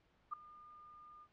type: tone with ADSR envelope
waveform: sine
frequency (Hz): 1211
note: D#6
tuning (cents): -47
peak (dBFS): -35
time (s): 0.31-1.28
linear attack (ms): 23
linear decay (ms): 4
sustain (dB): -20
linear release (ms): 59
effects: pink hiss -73 dBFS RMS until 1.32 s + low-pass 3000 Hz 12 dB/octave